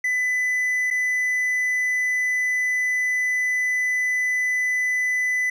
triangle tone with dropouts, 2000 Hz, B6, 21 cents sharp, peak -18 dBFS, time 0.04-5.5 s, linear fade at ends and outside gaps 5 ms, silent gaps 0.904-0.909 s, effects none

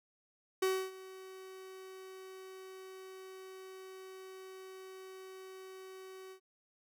45% pulse tone with ADSR envelope, 377.9 Hz, F#4, 37 cents sharp, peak -28 dBFS, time 0.62-6.4 s, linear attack 7 ms, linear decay 280 ms, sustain -20 dB, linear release 85 ms, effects none

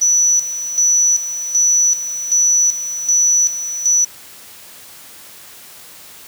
sine tone with tremolo, 5930 Hz, F#8, 3 cents sharp, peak -10 dBFS, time 0.01-4.05 s, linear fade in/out 10 ms, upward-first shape square, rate 1.3 Hz, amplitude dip 70%, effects white hiss -39 dBFS RMS until 6.27 s + high-pass 60 Hz 12 dB/octave

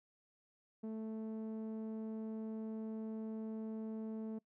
sawtooth tone with low-pass filter, 220 Hz, A3, in tune, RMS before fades -43 dBFS, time 0.83-4.39 s, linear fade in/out 10 ms, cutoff 450 Hz, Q 0.84, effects noise-tail reverb RT60 0.1 s tail -24 dB re dry

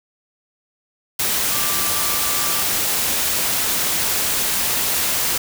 sine tone in noise, 1174.7 Hz, D6, in tune, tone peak -30 dBFS, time 1.51-2.63 s, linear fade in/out 5 ms, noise white, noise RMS -20 dBFS, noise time 1.19-5.38 s, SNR -13 dB, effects none

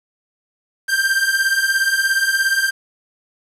45% pulse beating tone pair, 1568 / 1585 Hz, G6 / G6, 0 / +19 cents, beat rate 17 Hz, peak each -20 / -17 dBFS, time 0.88-2.71 s, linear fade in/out 20 ms, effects resampled to 32000 Hz + 7-bit

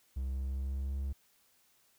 triangle tone with pitch glide, 65.8 to 68.4 Hz, C2 to C#2, +10 to -23 cents, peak -31 dBFS, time 0.16-1.13 s, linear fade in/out 10 ms, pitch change +67 cents, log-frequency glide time 0.28-0.99 s, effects white hiss -69 dBFS RMS until 1.98 s

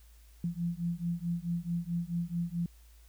sine beating tone pair, 169.1 / 173.7 Hz, E3 / F3, +44 / -9 cents, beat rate 4.6 Hz, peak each -34 / -34 dBFS, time 0.44-2.66 s, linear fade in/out 2 ms, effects added 56 Hz sine -54 dBFS peak until 3.08 s + white hiss -65 dBFS RMS until 3.08 s

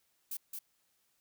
violet noise with echo, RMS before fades -39 dBFS, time 0.31-0.37 s, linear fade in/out 5 ms, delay 220 ms, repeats 1, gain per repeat -3 dB, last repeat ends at 0.59 s, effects white hiss -75 dBFS RMS until 1.2 s

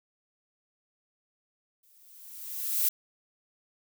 violet noise with exponential growth, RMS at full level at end -24 dBFS, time 1.83-2.89 s, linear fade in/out 5 ms, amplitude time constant 230 ms, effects none

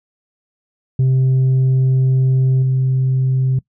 sine tone with level steps, 130.81 Hz, C3, in tune, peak -8 / -11 dBFS, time 0.99-3.59 s, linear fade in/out 5 ms, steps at 2.62 s, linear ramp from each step 10 ms, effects noise-tail reverb RT60 0.1 s tail -22 dB re dry + tanh soft clip ceiling -10 dBFS

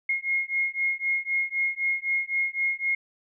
sine beating tone pair, 2149 / 2152.9 Hz, C7 / C7, +46 / +49 cents, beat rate 3.9 Hz, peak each -27 dBFS, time 0.09-2.95 s, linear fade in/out 5 ms, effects none

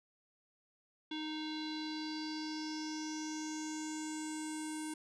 square tone with low-pass filter sweep, 309.8 Hz, D#4, 7 cents flat, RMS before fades -41 dBFS, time 1.11-4.94 s, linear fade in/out 5 ms, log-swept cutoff 3500 to 9300 Hz, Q 5.9, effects none

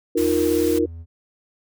sine chord, Eb suspended second, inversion none, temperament equal, 311.1 / 349.2 / 466.2 Hz, Eb4 / F4 / Bb4, 0 / 0 / 0 cents, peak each -21 dBFS, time 0.15-0.86 s, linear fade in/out 10 ms
triangle tone with pitch glide, 82.41 to 82.89 Hz, E2 to E2, 0 to +10 cents, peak -31 dBFS, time 0.16-1.06 s, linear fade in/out 50 ms, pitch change +10 cents, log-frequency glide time 0.56-0.73 s
white noise, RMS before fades -33 dBFS, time 0.17-0.79 s, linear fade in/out 10 ms
effects none

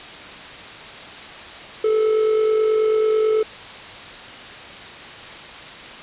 triangle tone with amplitude modulation, 435.4 Hz, A4, 18 cents flat, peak -11 dBFS, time 1.84-3.43 s, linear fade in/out 5 ms, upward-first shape sine, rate 49.2 Hz, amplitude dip 45%, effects white hiss -36 dBFS RMS until 6.02 s + resampled to 8000 Hz

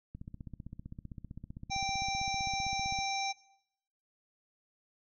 click train, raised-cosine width 5 ms, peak -31 dBFS, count 45, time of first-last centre 0.15-2.989 s, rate 15.5 Hz
harmonic tone, 784 Hz, G5, in tune, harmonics 1 / 3 / 5 / 7 / 8, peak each -34 / -39 / -41 / -42 / -43 dBFS, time 1.7-3.33 s, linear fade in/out 20 ms
effects noise-tail reverb RT60 0.8 s tail -20 dB re dry

